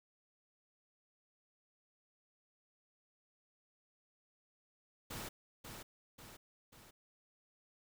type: noise with echo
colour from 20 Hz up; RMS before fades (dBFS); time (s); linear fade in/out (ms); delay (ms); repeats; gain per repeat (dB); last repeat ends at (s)
pink; -45; 5.1-5.29; 10; 540; 3; -5; 6.91
effects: none